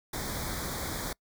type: band-stop noise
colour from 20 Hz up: pink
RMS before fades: -35 dBFS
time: 0.13-1.13 s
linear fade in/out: 5 ms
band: 2300 to 3300 Hz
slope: 96 dB/octave
effects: noise-tail reverb RT60 0.1 s tail -26 dB re dry